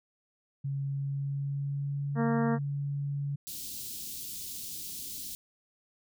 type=tone with pitch glide; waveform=sine; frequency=138.59 to 141.75 Hz; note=C#3 to C#3; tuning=0 to +39 cents; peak=-30 dBFS; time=0.64-3.36 s; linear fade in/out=10 ms; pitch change=+39 cents; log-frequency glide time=0.85-2.11 s
type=harmonic tone; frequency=230.6 Hz; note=A#3; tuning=19 cents flat; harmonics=1 / 2 / 3 / 4 / 5 / 6 / 7 / 8; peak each=-27 / -33 / -37 / -39 / -41 / -43 / -44 / -45 dBFS; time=2.15-2.59 s; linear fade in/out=50 ms
type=band-stop noise; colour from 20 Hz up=white; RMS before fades=-40 dBFS; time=3.47-5.35 s; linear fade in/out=0 ms; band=310 to 3500 Hz; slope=24 dB/octave
effects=none